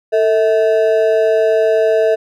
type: ring-modulated tone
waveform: triangle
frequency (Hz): 546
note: C#5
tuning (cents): -26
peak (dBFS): -5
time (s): 0.12-2.16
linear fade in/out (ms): 20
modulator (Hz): 99.9
effects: none